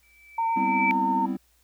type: tone with exponential growth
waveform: sine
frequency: 2317 Hz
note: D7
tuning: 24 cents flat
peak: -20 dBFS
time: 0.03-0.91 s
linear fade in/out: 0 ms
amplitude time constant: 190 ms
type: tone with vibrato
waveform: sine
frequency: 911 Hz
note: A#5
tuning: 40 cents flat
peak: -22 dBFS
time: 0.38-1.26 s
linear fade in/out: 5 ms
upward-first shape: triangle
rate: 8.8 Hz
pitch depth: 14 cents each way
type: chord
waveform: triangle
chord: C major seventh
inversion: second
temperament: equal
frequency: 196 / 246.9 / 261.6 / 329.6 Hz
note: G3 / B3 / C4 / E4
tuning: 0 / 0 / 0 / 0 cents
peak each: -29 / -31 / -28 / -32 dBFS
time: 0.56-1.37 s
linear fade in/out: 10 ms
effects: added 60 Hz sine -65 dBFS peak until 1.63 s + white hiss -65 dBFS RMS until 1.63 s